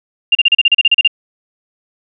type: tone bursts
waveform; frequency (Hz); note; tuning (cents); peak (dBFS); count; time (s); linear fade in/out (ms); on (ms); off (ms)
sine; 2794; F7; 0; -5; 12; 0.32-1.077; 5; 31; 35
effects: none